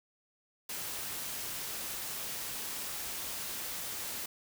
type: noise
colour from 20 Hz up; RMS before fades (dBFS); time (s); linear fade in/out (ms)
white; -39; 0.69-4.26; 5
effects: none